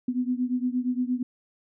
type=beating tone pair; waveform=sine; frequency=246.9 / 255.5 Hz; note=B3 / C4; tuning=0 / -41 cents; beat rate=8.6 Hz; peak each=-26 / -28 dBFS; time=0.08-1.23 s; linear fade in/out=5 ms; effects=none